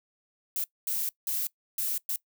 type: noise bursts at uneven times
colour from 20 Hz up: violet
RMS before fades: -30 dBFS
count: 5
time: 0.56-0.64 / 0.87-1.09 / 1.27-1.47 / 1.78-1.98 / 2.09-2.16 s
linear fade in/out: 2 ms
effects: noise-tail reverb RT60 0.1 s tail -21 dB re dry